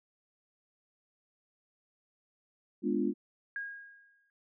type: chord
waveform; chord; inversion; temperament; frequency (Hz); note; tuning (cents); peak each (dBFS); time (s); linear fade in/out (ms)
sine; G# diminished seventh; none; equal; 207.7 / 246.9 / 293.7 / 349.2; G#3 / B3 / D4 / F4; 0 / 0 / 0 / 0; -33; 2.82-3.14; 50
type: tone with exponential decay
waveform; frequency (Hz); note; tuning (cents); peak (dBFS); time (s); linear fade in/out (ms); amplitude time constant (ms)
sine; 1633; G#6; -30; -33; 3.56-4.3; 1; 160
effects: none